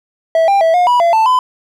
triangle tone with pitch steps, 653 / 794 / 654 / 715 / 977 / 681 / 885 / 1012 Hz, E5 / G5 / E5 / F5 / B5 / F5 / A5 / B5, -17 / +22 / -14 / +41 / -19 / -44 / +10 / +42 cents, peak -6 dBFS, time 0.35-1.39 s, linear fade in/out 2 ms, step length 130 ms, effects none

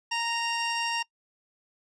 30% pulse tone pair together, 930 / 2784 Hz, A#5 / F7, -4 / -6 cents, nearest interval octave + perfect fifth, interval 1898 cents, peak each -27 dBFS, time 0.11-1.03 s, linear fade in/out 10 ms, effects noise-tail reverb RT60 0.1 s tail -25 dB re dry + resampled to 22050 Hz

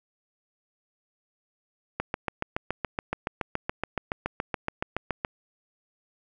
click train, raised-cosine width 0.5 ms, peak -12 dBFS, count 24, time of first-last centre 2-5.249 s, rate 7.08 Hz, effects none

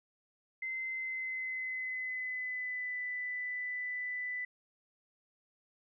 sine tone with pitch glide, 2066 to 1991 Hz, C7 to B6, -22 to +14 cents, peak -35 dBFS, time 0.62-4.45 s, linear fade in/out 5 ms, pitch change -64 cents, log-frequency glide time 0.9-3.01 s, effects none

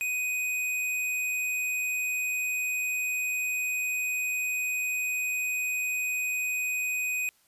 square tone, 2498 Hz, D#7, 6 cents sharp, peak -28 dBFS, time 0.01-7.29 s, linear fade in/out 0 ms, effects white hiss -65 dBFS RMS until 7.47 s + resampled to 32000 Hz

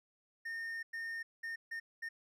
triangle tone bursts at uneven times, 1828 Hz, A#6, 34 cents flat, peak -37 dBFS, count 5, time 0.45-0.83 / 0.93-1.23 / 1.43-1.56 / 1.71-1.8 / 2.02-2.09 s, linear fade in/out 10 ms, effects none

